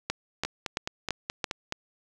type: two click trains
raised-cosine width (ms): 0.2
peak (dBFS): -13 / -10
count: 7 / 5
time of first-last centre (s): 0.45-1.724 / 0.1-1.442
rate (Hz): 4.71 / 2.98
effects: none